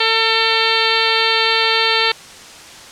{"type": "harmonic tone", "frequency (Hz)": 449.1, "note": "A4", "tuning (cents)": 35, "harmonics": [1, 2, 3, 4, 5, 6, 7, 8, 9, 10], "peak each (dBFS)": [-22, -22, -22, -22, -22, -22, -22, -22, -22, -22], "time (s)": [0, 2.12], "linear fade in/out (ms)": 5, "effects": ["white hiss -37 dBFS RMS until 2.91 s", "low-pass 7000 Hz 12 dB/octave"]}